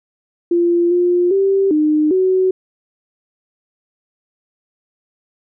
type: tone with pitch steps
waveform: sine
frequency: 345 / 353.7 / 390.3 / 304.8 / 374 Hz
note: F4 / F4 / G4 / D#4 / F#4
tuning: -21 / +22 / -8 / -36 / +19 cents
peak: -11 dBFS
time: 0.51-2.51 s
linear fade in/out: 5 ms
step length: 400 ms
effects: none